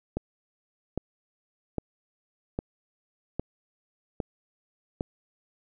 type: click train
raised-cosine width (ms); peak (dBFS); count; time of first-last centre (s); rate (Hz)
2; -15; 7; 0.17-5.009; 1.24
effects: none